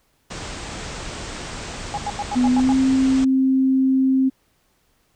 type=low-pass noise; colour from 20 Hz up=pink; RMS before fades=-32 dBFS; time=0.3-3.25 s; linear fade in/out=10 ms; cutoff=8600 Hz; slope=96 dB/octave
type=tone bursts; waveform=sine; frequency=823 Hz; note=G#5; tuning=16 cents flat; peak=-22 dBFS; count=7; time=1.94-2.724 s; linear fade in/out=0 ms; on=34 ms; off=91 ms
type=tone with pitch glide; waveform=sine; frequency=249.2 to 264 Hz; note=B3 to C4; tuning=+16 to +16 cents; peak=-14 dBFS; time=2.35-4.3 s; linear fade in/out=20 ms; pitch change=+100 cents; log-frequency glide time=2.49-2.74 s
effects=pink hiss -64 dBFS RMS until 5.15 s